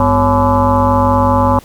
sine tone with frequency modulation, 554.4 Hz, C#5, in tune, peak -8 dBFS, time 0-1.59 s, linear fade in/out 2 ms, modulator 152 Hz, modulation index 3.7, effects pink hiss -41 dBFS RMS until 1.64 s

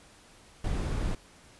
brown noise, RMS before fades -30 dBFS, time 0.64-1.15 s, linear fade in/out 5 ms, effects pink hiss -56 dBFS RMS until 1.59 s + resampled to 24000 Hz

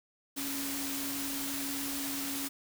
sine tone in noise, 277.2 Hz, C#4, in tune, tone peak -38 dBFS, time 0.36-2.49 s, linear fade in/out 20 ms, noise white, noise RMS -37 dBFS, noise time 0.36-2.49 s, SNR -4 dB, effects none

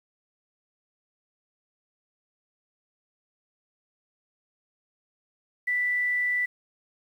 sine tone, 1975.5 Hz, B6, in tune, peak -23 dBFS, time 5.67-6.46 s, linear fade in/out 10 ms, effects 9-bit

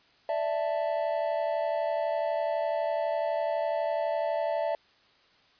triangle chord, D suspended second, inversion none, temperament equal, 587.3 / 659.3 / 880 Hz, D5 / E5 / A5, 0 / 0 / 0 cents, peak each -29 / -27 / -33 dBFS, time 0.29-4.75 s, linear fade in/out 2 ms, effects white hiss -62 dBFS RMS until 5.59 s + resampled to 11025 Hz

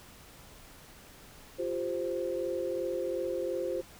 sine chord, F suspended second, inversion none, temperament equal, 349.2 / 392 / 523.3 Hz, F4 / G4 / C5, 0 / 0 / 0 cents, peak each -35 / -37 / -33 dBFS, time 1.58-3.82 s, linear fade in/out 20 ms, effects pink hiss -53 dBFS RMS until 3.99 s

